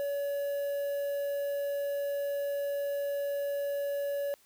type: tone with quantisation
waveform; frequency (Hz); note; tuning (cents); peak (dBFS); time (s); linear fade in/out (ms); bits
triangle; 567; C#5; +39; -28; 0-4.34; 0; 8
effects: white hiss -64 dBFS RMS until 4.45 s